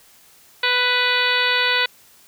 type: harmonic tone with a mistuned harmonic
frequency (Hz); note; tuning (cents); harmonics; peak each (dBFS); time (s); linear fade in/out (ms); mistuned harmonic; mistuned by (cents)
495.1; B4; +4; 1 / 2 / 3 / 4 / 5 / 6 / 7 / 8 / 9; -28 / -26 / -22 / -23 / -24 / -27 / -26 / -25 / -28; 0.63-1.86; 5; 8; -29
effects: white hiss -51 dBFS RMS until 2.27 s

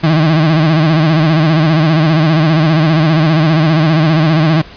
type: tone with vibrato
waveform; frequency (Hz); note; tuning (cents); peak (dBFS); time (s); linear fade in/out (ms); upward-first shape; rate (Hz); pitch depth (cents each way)
35% pulse; 157.9; D#3; +26; -6; 0.03-4.62; 10; sine; 15; 91
effects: pink hiss -35 dBFS RMS until 4.76 s + resampled to 11025 Hz

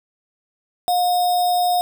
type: tone with sample-and-hold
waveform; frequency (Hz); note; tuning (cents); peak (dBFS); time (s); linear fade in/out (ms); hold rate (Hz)
sine; 714; F5; +38; -15; 0.88-1.81; 0; 4410
effects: none

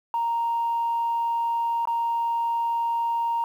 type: tone with dropouts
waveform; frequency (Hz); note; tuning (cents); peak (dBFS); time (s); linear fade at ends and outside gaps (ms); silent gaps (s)
sine; 931; A#5; -2; -21; 0.14-3.44; 1; 1.854-1.873
effects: tanh soft clip ceiling -18 dBFS + 9-bit

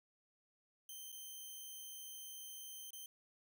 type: tone with dropouts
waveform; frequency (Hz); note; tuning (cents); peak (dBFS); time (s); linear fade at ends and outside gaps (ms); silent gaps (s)
5% pulse; 3113; G7; -13; -40; 0.89-3.06; 2; 1.119-1.125 / 2.906-2.931
effects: none

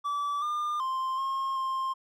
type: tone with pitch steps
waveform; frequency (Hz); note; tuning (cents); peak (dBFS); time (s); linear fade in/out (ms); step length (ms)
triangle; 1155 / 1204 / 1048 / 1073 / 1058; D6 / D6 / C6 / C6 / C6; -29 / +43 / +2 / +43 / +19; -26; 0.04-1.94; 20; 380
effects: none

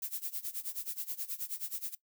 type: noise with tremolo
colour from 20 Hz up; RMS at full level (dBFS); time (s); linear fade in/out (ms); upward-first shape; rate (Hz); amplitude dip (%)
violet; -36; 0.02-1.95; 5; sine; 9.4; 90
effects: noise-tail reverb RT60 0.1 s tail -19 dB re dry

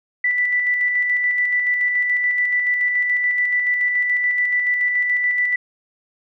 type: tone with tremolo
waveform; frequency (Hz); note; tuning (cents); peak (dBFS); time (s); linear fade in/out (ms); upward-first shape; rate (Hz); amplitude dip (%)
sine; 1975.5; B6; 0; -15; 0.24-5.56; 5; square; 7; 30
effects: none

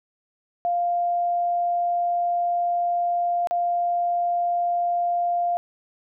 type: tone with dropouts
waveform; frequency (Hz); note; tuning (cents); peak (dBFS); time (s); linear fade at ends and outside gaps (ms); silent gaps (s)
sine; 698.5; F5; 0; -20; 0.65-5.57; 0; 3.472-3.51
effects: none

